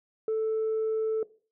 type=tone; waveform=sine; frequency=440 Hz; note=A4; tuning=in tune; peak=-23 dBFS; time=0.28-1.23 s; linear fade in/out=2 ms; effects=noise-tail reverb RT60 0.4 s tail -19 dB re dry + tanh soft clip ceiling -23 dBFS